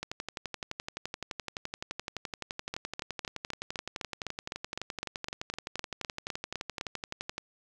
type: two click trains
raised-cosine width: 0.2 ms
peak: -17 / -18 dBFS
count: 17 / 87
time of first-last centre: 2.74-6.811 / 0.03-7.38 s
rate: 3.93 / 11.7 Hz
effects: none